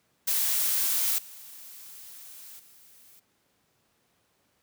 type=noise with level steps; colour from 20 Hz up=blue; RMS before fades=-26 / -46 / -55 dBFS; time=0.27-3.2 s; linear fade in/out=10 ms; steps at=1.18 / 2.59 s; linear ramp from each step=5 ms; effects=pink hiss -70 dBFS RMS until 4.62 s + high-pass 100 Hz 12 dB/octave